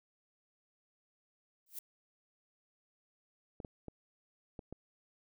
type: noise with exponential growth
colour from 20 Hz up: violet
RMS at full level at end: -38 dBFS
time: 1.66-1.79 s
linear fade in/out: 5 ms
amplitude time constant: 27 ms
type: clicks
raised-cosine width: 2 ms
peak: -31 dBFS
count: 5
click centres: 3.602 / 3.648 / 3.883 / 4.592 / 4.726 s
effects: none